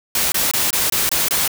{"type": "noise bursts", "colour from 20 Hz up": "white", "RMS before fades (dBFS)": -18, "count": 7, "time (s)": [0.15, 1.478], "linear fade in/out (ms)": 2, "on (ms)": 170, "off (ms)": 23, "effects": []}